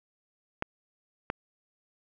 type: clicks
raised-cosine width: 0.5 ms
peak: -14 dBFS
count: 2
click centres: 0.624 / 1.301 s
effects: none